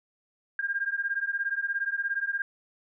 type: beating tone pair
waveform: sine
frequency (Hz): 1600 / 1617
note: G6 / G#6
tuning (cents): +35 / -47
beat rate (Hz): 17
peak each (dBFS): -30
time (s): 0.59-2.42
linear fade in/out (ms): 2
effects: none